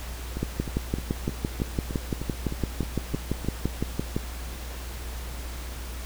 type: two click trains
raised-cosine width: 3 ms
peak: -19 / -12 dBFS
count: 11 / 23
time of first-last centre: 0.37-3.447 / 0.43-4.165 s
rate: 3.25 / 5.89 Hz
effects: added 60 Hz sine -34 dBFS peak until 6.05 s + pink hiss -41 dBFS RMS until 6.05 s